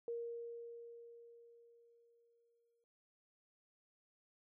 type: tone with exponential decay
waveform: sine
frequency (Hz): 468.6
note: A#4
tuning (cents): +9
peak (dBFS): -38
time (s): 0.08-2.84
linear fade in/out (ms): 1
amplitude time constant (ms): 600
effects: noise-tail reverb RT60 0.6 s tail -22 dB re dry